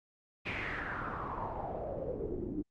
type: noise with low-pass filter sweep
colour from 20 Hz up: pink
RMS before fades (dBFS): -38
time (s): 0.45-2.63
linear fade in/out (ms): 20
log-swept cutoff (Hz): 2500 to 290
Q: 5.2
effects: Opus 48 kbps